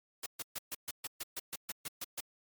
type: noise bursts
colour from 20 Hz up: white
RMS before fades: -39 dBFS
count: 13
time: 0.23-2.206 s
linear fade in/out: 5 ms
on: 32 ms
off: 130 ms
effects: MP3 96 kbps